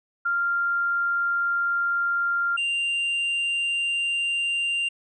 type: tone pair in turn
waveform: sine / triangle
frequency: 1392 / 2784 Hz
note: F6 / F7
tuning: -6 / -6 cents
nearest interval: octave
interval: 1200 cents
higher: second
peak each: -21 dBFS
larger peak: neither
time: 0.25-2.57 / 2.57-4.89 s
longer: neither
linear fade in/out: 10 ms
effects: resampled to 22050 Hz